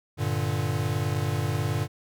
square chord, G minor, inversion none, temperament equal with one note detuned, 97.72 / 116.54 / 146.83 Hz, G2 / Bb2 / D3, -5 / 0 / 0 cents, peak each -30 dBFS, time 0.17-1.88 s, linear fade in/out 50 ms, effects none

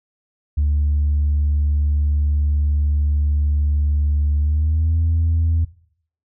sine tone with pitch glide, 73.4 to 81.91 Hz, D2 to E2, 0 to -10 cents, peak -13 dBFS, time 0.57-5.65 s, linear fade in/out 10 ms, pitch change +190 cents, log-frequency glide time 4.39-4.97 s, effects noise-tail reverb RT60 0.6 s tail -20 dB re dry + tanh soft clip ceiling -12 dBFS

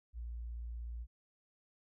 sine tone, 58.27 Hz, A#1, in tune, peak -40 dBFS, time 0.13-1.07 s, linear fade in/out 50 ms, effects none

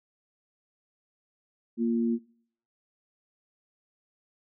sine tone pair together, 232.9 / 348 Hz, A#3 / F4, -1 / -6 cents, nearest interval perfect fifth, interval 695 cents, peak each -24 / -31 dBFS, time 1.77-2.19 s, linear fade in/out 50 ms, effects noise-tail reverb RT60 0.6 s tail -23 dB re dry

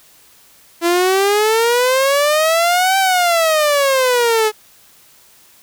sawtooth exponential two-way sweep, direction up then down, 336.1 to 780 to 423.4 Hz, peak -8 dBFS, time 0.81-4.52 s, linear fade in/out 50 ms, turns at 2.98 s, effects white hiss -48 dBFS RMS until 5.62 s

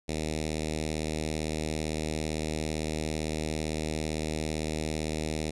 5% pulse tone with notch filter, 77.78 Hz, D#2, in tune, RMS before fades -32 dBFS, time 0.08-5.51 s, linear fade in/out 10 ms, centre 1100 Hz, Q 0.51, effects resampled to 24000 Hz

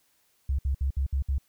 sine tone bursts, 68.1 Hz, C#2, 30 cents flat, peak -23 dBFS, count 6, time 0.49-1.383 s, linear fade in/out 5 ms, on 98 ms, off 61 ms, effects white hiss -68 dBFS RMS until 1.48 s

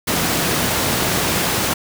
pink high-pass noise, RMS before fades -19 dBFS, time 0.07-1.74 s, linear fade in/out 10 ms, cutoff 100 Hz, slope 12 dB/octave, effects none

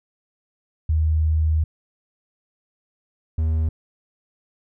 sine / triangle tone pair in turn, 78.5 / 79.46 Hz, D#2 / D#2, +16 / +37 cents, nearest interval unison, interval 21 cents, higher second, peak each -16 dBFS, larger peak neither, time 0.89-1.64 / 3.38-3.69 s, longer first, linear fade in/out 5 ms, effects none

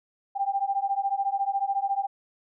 sine beating tone pair, 784 / 798 Hz, G5 / G5, 0 / +31 cents, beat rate 14 Hz, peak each -27 dBFS, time 0.35-2.07 s, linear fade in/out 20 ms, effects none

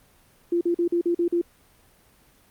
sine tone bursts, 344.5 Hz, F4, 24 cents flat, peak -19 dBFS, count 7, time 0.52-1.415 s, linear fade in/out 5 ms, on 91 ms, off 43 ms, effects pink hiss -58 dBFS RMS until 2.5 s + Opus 32 kbps

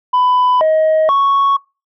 sine tone with pitch steps, 998 / 630 / 1109 Hz, B5 / D#5 / C#6, +18 / +21 / 0 cents, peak -7 dBFS, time 0.13-1.57 s, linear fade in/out 10 ms, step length 480 ms, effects noise-tail reverb RT60 0.3 s tail -26 dB re dry + tanh soft clip ceiling -8 dBFS

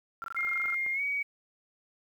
sine tone bursts, 1365 Hz, F6, 40 cents flat, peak -34 dBFS, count 13, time 0.22-0.744 s, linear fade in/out 0 ms, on 20 ms, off 22 ms
click train, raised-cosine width 0.5 ms, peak -31 dBFS, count 4, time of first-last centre 0.24-0.864 s, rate 4.81 Hz
sine tone with pitch glide, 2122 to 2261 Hz, C7 to C#7, +24 to +34 cents, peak -28 dBFS, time 0.36-1.23 s, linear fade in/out 10 ms, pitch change +110 cents, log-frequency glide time 0.93-1.02 s
effects 10-bit

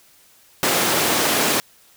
pink high-pass noise, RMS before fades -19 dBFS, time 0.63-1.6 s, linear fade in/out 0 ms, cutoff 250 Hz, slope 12 dB/octave, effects white hiss -53 dBFS RMS until 1.96 s

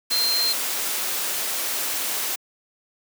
sine tone in noise, 4161 Hz, C8, 10 cents flat, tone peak -20 dBFS, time 0.11-0.53 s, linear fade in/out 10 ms, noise white, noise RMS -26 dBFS, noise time 0.1-2.36 s, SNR +3 dB, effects high-pass 300 Hz 12 dB/octave

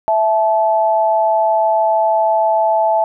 sine tone pair together, 659.3 / 866.9 Hz, E5 / A5, 0 / -26 cents, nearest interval perfect fourth, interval 474 cents, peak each -14 dBFS, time 0.08-3.04 s, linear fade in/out 0 ms, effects none

